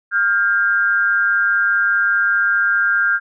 sine tone pair together, 1400 / 1604.9 Hz, F6 / G6, +4 / +40 cents, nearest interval major second, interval 236 cents, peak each -16 dBFS, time 0.11-3.2 s, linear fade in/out 50 ms, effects none

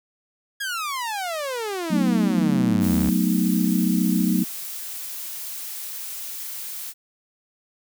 sawtooth exponential sweep, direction down, 1674 to 68 Hz, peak -22 dBFS, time 0.6-3.1 s, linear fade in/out 10 ms
sine chord, B dominant seventh, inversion second, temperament equal, 185 / 220 / 246.9 / 311.1 Hz, F#3 / A3 / B3 / D#4, 0 / 0 / 0 / 0 cents, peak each -21 / -23 / -25 / -26 dBFS, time 1.9-4.44 s, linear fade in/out 10 ms
blue noise, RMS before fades -33 dBFS, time 2.8-6.94 s, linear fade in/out 50 ms
effects none

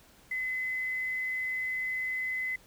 sine tone with quantisation, 2030 Hz, B6, 47 cents sharp, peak -30 dBFS, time 0.31-2.56 s, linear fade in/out 5 ms, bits 9, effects pink hiss -59 dBFS RMS until 2.66 s

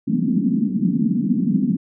white band-pass noise, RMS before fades -19 dBFS, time 0.07-1.77 s, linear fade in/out 10 ms, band 170 to 260 Hz, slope 48 dB/octave, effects none

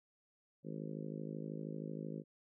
harmonic tone, 52.9 Hz, G#1, 33 cents sharp, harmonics 3 / 4 / 5 / 6 / 7 / 8 / 9 / 10, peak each -45 / -47 / -49 / -51 / -52 / -53 / -54 / -55 dBFS, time 0.63-2.24 s, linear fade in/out 50 ms, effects none

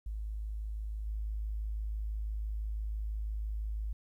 sine tone with level steps, 53 Hz, G#1, 36 cents sharp, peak -35 / -33 dBFS, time 0.06-3.93 s, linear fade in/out 5 ms, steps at 1.06 s, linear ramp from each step 10 ms, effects 12-bit

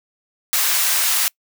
white high-pass noise, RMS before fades -18 dBFS, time 0.53-1.28 s, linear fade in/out 0 ms, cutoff 940 Hz, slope 12 dB/octave, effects noise-tail reverb RT60 0.1 s tail -25 dB re dry

